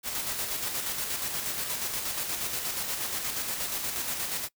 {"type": "noise with tremolo", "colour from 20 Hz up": "white", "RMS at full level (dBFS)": -31, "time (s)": [0.03, 4.49], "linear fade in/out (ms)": 50, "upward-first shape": "square", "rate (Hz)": 8.4, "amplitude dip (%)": 35, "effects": ["noise-tail reverb RT60 0.1 s tail -23 dB re dry"]}